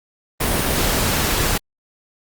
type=noise; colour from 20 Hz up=pink; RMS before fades=-19 dBFS; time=0.4-1.58 s; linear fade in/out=10 ms; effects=Opus 32 kbps